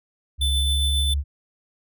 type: tone with pitch glide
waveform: sine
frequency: 69.3 to 70.84 Hz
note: C#2 to C#2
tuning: 0 to +38 cents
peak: -20 dBFS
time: 0.38-1.24 s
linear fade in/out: 50 ms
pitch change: +38 cents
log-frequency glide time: 0.6-0.69 s
type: tone with tremolo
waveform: square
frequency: 3520 Hz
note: A7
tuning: in tune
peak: -22 dBFS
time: 0.41-1.14 s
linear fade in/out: 5 ms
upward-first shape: triangle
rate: 7.4 Hz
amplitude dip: 30%
effects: none